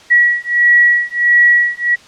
sine beating tone pair, 1925 / 1926.5 Hz, B6 / B6, -45 / -44 cents, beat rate 1.5 Hz, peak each -11 dBFS, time 0.1-1.96 s, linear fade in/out 20 ms, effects white hiss -41 dBFS RMS until 2.07 s + low-pass 5000 Hz 12 dB/octave

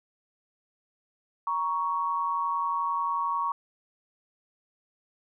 sine tone pair together, 942.8 / 1114 Hz, A#5 / C#6, +19 / +8 cents, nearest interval minor third, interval 289 cents, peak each -30 / -27 dBFS, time 1.47-3.52 s, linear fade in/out 2 ms, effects none

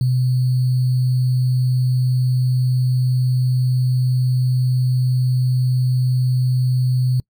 sine tone with sample-and-hold, 127 Hz, B2, 49 cents sharp, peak -14 dBFS, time 0.01-7.2 s, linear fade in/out 2 ms, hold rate 4410 Hz, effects noise-tail reverb RT60 0.1 s tail -26 dB re dry

